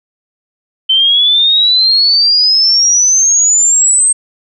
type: exponential sweep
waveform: sine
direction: up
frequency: 3074 to 8400 Hz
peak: -6 dBFS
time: 0.89-4.13 s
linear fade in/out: 10 ms
effects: none